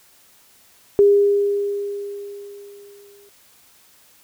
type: tone with exponential decay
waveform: sine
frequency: 404.6 Hz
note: G#4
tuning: 45 cents flat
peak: -8 dBFS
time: 0.99-3.29 s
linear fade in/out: 0 ms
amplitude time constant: 500 ms
effects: white hiss -53 dBFS RMS until 4.23 s